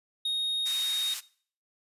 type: tone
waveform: triangle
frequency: 3729 Hz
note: A#7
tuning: in tune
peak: -25 dBFS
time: 0.25-1.14 s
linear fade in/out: 5 ms
type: band-pass noise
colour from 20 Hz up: white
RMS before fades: -38 dBFS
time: 0.65-1.21 s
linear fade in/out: 20 ms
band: 1500 to 12000 Hz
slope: 12 dB/octave
effects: noise-tail reverb RT60 0.5 s tail -20 dB re dry + resampled to 32000 Hz